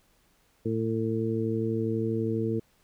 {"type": "harmonic tone", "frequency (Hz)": 112.2, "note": "A2", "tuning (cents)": 34, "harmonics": [1, 2, 3, 4], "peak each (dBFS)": [-31, -31, -31, -31], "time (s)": [0.65, 2.6], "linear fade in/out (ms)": 10, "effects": ["pink hiss -66 dBFS RMS until 2.83 s"]}